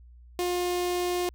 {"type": "tone with notch filter", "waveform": "sawtooth", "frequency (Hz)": 355.9, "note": "F4", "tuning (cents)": 33, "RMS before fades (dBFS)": -28, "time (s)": [0.39, 1.29], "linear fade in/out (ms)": 0, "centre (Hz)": 1500, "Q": 1.8, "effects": ["added 60 Hz sine -48 dBFS peak until 1.34 s"]}